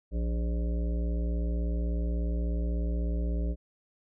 harmonic tone with a mistuned harmonic, 58.27 Hz, A#1, in tune, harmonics 1 / 3 / 5 / 7 / 9 / 10, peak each -27 / -37 / -41 / -44 / -46 / -47 dBFS, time 0.11-3.56 s, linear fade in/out 50 ms, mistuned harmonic 10, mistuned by +53 cents, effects none

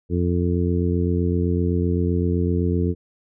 harmonic tone, 87.8 Hz, F2, 10 cents sharp, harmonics 1 / 2 / 3 / 4 / 5, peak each -21 / -24 / -26 / -27 / -28 dBFS, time 0.09-2.95 s, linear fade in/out 50 ms, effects none

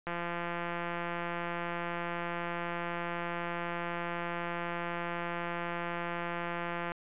click train, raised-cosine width 0.5 ms, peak -21 dBFS, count 1179, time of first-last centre 0.07-6.919 s, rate 172 Hz, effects resampled to 8000 Hz

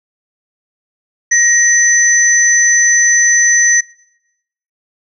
sine tone pair together, 1885 / 6030 Hz, A#6 / F#8, +19 / +32 cents, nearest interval octave + minor sixth, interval 2013 cents, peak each -10 dBFS, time 1.31-3.81 s, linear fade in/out 10 ms, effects noise-tail reverb RT60 0.9 s tail -24 dB re dry

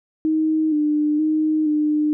sine tone with pitch steps, 314 / 299.8 / 310.3 / 301.7 Hz, D#4 / D4 / D#4 / D4, +16 / +36 / -5 / +47 cents, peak -16 dBFS, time 0.25-2.13 s, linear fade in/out 0 ms, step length 470 ms, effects none

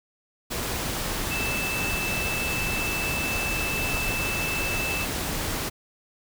sine tone in noise, 2637 Hz, E7, in tune, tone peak -28 dBFS, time 1.3-5.06 s, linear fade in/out 20 ms, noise pink, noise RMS -29 dBFS, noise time 0.5-5.7 s, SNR -2 dB, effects none

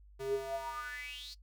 square tone with high-pass filter sweep, 134.3 Hz, C3, 46 cents sharp, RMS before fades -40 dBFS, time 0.19-1.35 s, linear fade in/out 20 ms, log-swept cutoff 290 to 4700 Hz, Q 8.9, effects noise-tail reverb RT60 0.1 s tail -19 dB re dry + added 50 Hz sine -55 dBFS peak until 1.42 s

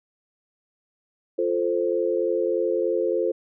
sine chord, F major, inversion none, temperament equal, 349.2 / 440 / 523.3 Hz, F4 / A4 / C5, 0 / 0 / 0 cents, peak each -25 dBFS, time 1.38-3.32 s, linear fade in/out 10 ms, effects none

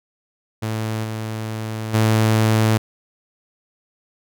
sawtooth tone with level steps, 110 Hz, A2, in tune, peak -18 / -21 / -10 dBFS, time 0.62-2.78 s, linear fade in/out 10 ms, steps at 1.03 / 1.93 s, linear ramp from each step 20 ms, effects none

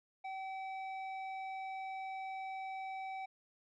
square tone with low-pass filter, 766 Hz, G5, 40 cents flat, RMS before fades -43 dBFS, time 0.24-3.26 s, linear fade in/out 10 ms, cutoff 2200 Hz, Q 1.3, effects none

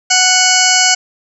harmonic tone with a mistuned harmonic, 740 Hz, F#5, in tune, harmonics 1 / 2 / 3 / 4 / 6 / 7 / 8 / 9 / 10, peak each -17 / -17 / -17 / -17 / -17 / -17 / -17 / -17 / -17 dBFS, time 0.1-0.95 s, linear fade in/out 10 ms, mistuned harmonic 7, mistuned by -21 cents, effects none

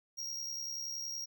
square tone with amplitude modulation, 5620 Hz, F8, 10 cents sharp, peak -36 dBFS, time 0.17-1.26 s, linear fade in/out 20 ms, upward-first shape sine, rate 70.5 Hz, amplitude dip 50%, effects none

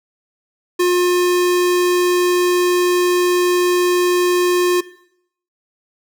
square tone, 356.8 Hz, F4, 37 cents sharp, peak -13 dBFS, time 0.79-4.81 s, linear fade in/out 10 ms, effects noise-tail reverb RT60 0.7 s tail -19 dB re dry

